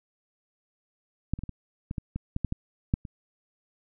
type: clicks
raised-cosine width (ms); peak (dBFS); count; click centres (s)
5; -13 / -26 / -21 / -24 / -20 / -18 / -19 / -16 / -14 / -16 / -10 / -26; 12; 1.336 / 1.39 / 1.436 / 1.493 / 1.911 / 1.982 / 2.16 / 2.364 / 2.447 / 2.524 / 2.939 / 3.052
effects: none